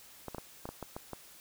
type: clicks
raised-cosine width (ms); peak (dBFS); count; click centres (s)
1; -25; 8; 0.283 / 0.347 / 0.383 / 0.655 / 0.69 / 0.827 / 0.965 / 1.133
effects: white hiss -55 dBFS RMS until 1.4 s